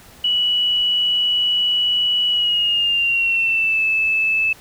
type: tone with pitch glide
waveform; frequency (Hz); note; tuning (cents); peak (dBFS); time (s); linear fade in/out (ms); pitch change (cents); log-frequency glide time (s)
sine; 2941 to 2620; F#7 to E7; -11 to -11; -15; 0.24-4.53; 5; -200; 2.28-3.82
effects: pink hiss -45 dBFS RMS until 4.6 s